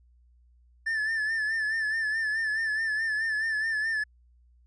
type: tone with vibrato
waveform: triangle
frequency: 1760 Hz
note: A6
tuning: in tune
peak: -24 dBFS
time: 0.86-4.04 s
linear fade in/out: 10 ms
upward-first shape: sine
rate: 4.7 Hz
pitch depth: 55 cents each way
effects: added 60 Hz sine -57 dBFS peak until 4.66 s + resampled to 22050 Hz